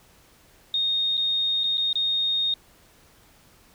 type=tone with dropouts; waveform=sine; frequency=3700 Hz; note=A#7; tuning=14 cents flat; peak=-21 dBFS; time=0.74-2.54 s; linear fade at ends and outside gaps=2 ms; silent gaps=1.171-1.176 / 1.636-1.64 / 1.773-1.779 / 1.93-1.955 s; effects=pink hiss -56 dBFS RMS until 3.74 s